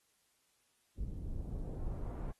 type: noise with low-pass filter sweep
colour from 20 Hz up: brown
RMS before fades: -40 dBFS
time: 0.97-2.32 s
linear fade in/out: 10 ms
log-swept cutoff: 230 to 1300 Hz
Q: 0.73
effects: white hiss -75 dBFS RMS until 2.39 s + AAC 32 kbps